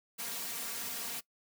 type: noise with comb filter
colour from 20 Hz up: white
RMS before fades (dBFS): -39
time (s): 0.18-1.21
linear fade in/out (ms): 20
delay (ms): 4.3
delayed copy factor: +0.9
effects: noise-tail reverb RT60 0.1 s tail -21 dB re dry + high-pass 80 Hz 12 dB/octave